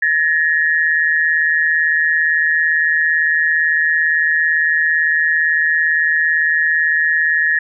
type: tone pair together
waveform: sine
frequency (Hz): 1709.2 / 1867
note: G#6 / A#6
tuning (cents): +49 / +2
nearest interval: major second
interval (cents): 153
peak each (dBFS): -15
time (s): 0.02-7.59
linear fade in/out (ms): 5
effects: none